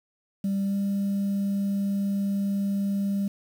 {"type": "tone with pitch glide", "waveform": "sine", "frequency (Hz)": [196.5, 198.78], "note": ["G3", "G3"], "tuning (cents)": [4, 24], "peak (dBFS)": -21, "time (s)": [0.44, 3.28], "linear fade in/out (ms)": 5, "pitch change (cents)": 20, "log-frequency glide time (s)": [0.64, 0.75], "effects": ["tanh soft clip ceiling -22 dBFS", "8-bit"]}